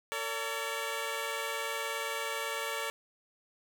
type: tone pair together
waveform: 10% pulse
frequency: 452.1 / 570 Hz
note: A4 / C#5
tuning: +47 / +48 cents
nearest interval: major third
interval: 401 cents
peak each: -28 dBFS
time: 0.12-2.9 s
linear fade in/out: 0 ms
effects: none